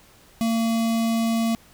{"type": "tone with notch filter", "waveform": "square", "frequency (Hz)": 227.6, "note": "A#3", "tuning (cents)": -41, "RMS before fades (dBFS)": -22, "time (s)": [0.41, 1.55], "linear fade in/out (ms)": 0, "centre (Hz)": 1600, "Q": 1.9, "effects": ["pink hiss -53 dBFS RMS until 1.73 s"]}